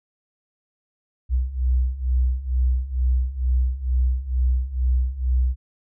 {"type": "beating tone pair", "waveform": "sine", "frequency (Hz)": [61.74, 63.94], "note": ["B1", "C2"], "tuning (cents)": [0, -39], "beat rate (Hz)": 2.2, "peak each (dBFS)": [-23, -20], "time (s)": [1.29, 5.56], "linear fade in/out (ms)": 50, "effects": []}